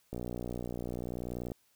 click train, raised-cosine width 2 ms, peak -25 dBFS, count 85, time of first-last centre 0.13-1.518 s, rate 60.5 Hz, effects white hiss -70 dBFS RMS until 1.75 s

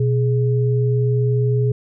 sine tone pair together, 124.1 / 417.4 Hz, B2 / G#4, +9 / +9 cents, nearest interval octave + major sixth, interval 2100 cents, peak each -15 / -22 dBFS, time 0-1.72 s, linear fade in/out 5 ms, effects none

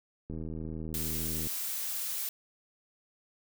click train, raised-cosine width 3 ms, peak -27 dBFS, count 94, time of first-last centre 0.3-1.47 s, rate 79.5 Hz
blue noise, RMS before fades -35 dBFS, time 0.94-2.29 s, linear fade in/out 2 ms
effects none

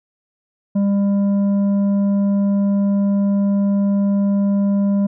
sine tone with tanh clipping, 200 Hz, G3, 35 cents sharp, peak -15 dBFS, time 0.75-5.07 s, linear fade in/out 10 ms, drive 7 dB, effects none

